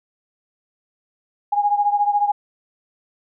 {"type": "beating tone pair", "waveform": "sine", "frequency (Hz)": [819, 833], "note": ["G#5", "G#5"], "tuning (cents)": [-24, 5], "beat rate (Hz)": 14, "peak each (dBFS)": [-17, -21], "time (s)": [1.52, 2.32], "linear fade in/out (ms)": 10, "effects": []}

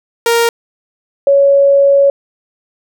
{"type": "tone pair in turn", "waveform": ["sawtooth", "sine"], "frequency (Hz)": [466.2, 558], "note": ["A#4", "C#5"], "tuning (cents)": [0, 11], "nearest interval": "minor third", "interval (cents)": 311, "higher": "second", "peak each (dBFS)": -5, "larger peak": "neither", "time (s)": [[0.26, 0.49], [1.27, 2.1]], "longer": "second", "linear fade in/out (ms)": 2, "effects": []}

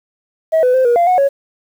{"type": "tone with pitch steps", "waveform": "sine", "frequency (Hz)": [642, 502, 519, 478.2, 691, 731, 555], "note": ["E5", "B4", "C5", "A#4", "F5", "F#5", "C#5"], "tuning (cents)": [-46, 28, -14, 44, -19, -21, 2], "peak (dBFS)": -7, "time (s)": [0.52, 1.29], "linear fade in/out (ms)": 20, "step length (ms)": 110, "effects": ["tanh soft clip ceiling -7 dBFS", "7-bit"]}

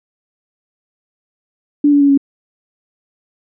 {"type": "tone with pitch steps", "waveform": "sine", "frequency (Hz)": [291.1, 286.6, 282.2, 277.8], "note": ["D4", "D4", "C#4", "C#4"], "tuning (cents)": [-15, -42, 31, 4], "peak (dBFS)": -7, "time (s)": [1.84, 2.176], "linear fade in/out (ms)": 5, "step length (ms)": 84, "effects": []}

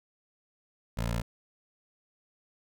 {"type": "tone with notch filter", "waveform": "15% pulse", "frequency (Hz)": 57.4, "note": "A#1", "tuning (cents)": -26, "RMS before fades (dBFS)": -31, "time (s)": [0.97, 1.22], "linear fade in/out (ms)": 10, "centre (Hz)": 300, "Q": 1.9, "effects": []}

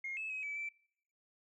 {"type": "tone with pitch steps", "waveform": "sine", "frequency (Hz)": [2140, 2605, 2541, 2299, 2330], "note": ["C7", "E7", "D#7", "D7", "D7"], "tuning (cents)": [38, -21, 36, -37, -14], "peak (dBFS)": -37, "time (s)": [0.04, 0.69], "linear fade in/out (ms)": 5, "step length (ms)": 130, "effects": ["noise-tail reverb RT60 0.7 s tail -25 dB re dry", "tanh soft clip ceiling -33 dBFS"]}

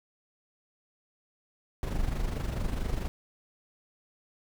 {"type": "noise with amplitude modulation", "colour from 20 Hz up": "brown", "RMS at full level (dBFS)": -28, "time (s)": [1.83, 3.08], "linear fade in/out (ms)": 0, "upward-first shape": "sine", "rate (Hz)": 24.6, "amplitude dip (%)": 60, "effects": []}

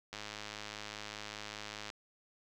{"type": "click train", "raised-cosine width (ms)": 0.2, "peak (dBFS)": -25, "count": 187, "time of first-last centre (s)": [0.13, 1.901], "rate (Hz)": 105, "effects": []}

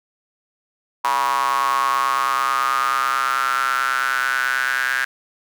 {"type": "tone with high-pass filter sweep", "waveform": "square", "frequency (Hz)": 64.6, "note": "C2", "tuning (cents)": -21, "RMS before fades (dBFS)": -20, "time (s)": [1.04, 5.05], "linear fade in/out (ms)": 5, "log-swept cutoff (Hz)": [1000, 1600], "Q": 8.7, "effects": []}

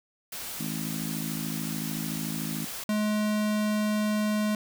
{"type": "noise", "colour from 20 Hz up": "white", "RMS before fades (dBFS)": -37, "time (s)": [0.32, 2.84], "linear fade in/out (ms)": 5}
{"type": "harmonic tone", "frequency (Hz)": 53.6, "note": "A1", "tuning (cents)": -45, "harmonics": [3, 4, 5, 6], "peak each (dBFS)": [-35, -35, -37, -43], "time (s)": [0.59, 2.66], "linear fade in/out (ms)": 20}
{"type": "tone", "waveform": "square", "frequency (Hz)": 211.7, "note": "G#3", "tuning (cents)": 33, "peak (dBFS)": -25, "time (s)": [2.89, 4.55], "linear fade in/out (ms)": 2}
{"effects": []}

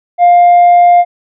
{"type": "tone with tanh clipping", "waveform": "sine", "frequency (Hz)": 703, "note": "F5", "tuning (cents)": 11, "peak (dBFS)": -3, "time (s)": [0.18, 1.05], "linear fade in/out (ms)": 50, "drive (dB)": 1, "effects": []}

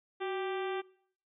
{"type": "harmonic tone with a mistuned harmonic", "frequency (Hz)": 392, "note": "G4", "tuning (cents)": 0, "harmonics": [1, 2, 3, 4, 5, 6, 7, 8, 9], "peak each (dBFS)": [-34, -40, -44, -46, -48, -50, -51, -52, -53], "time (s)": [0.2, 0.82], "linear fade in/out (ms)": 20, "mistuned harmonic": 1, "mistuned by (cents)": -78, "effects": ["noise-tail reverb RT60 0.6 s tail -22 dB re dry"]}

